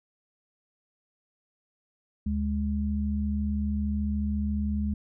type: tone pair together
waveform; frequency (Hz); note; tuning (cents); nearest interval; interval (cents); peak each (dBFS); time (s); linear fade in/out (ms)
sine; 74.07 / 207.7; D2 / G#3; +15 / 0; octave + tritone; 1785; -28; 2.26-4.94; 5
effects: none